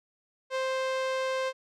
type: tone with low-pass filter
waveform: sawtooth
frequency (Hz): 524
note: C5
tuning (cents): +2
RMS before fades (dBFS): -30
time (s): 0.5-1.53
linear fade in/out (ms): 50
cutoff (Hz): 5300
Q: 0.57
effects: none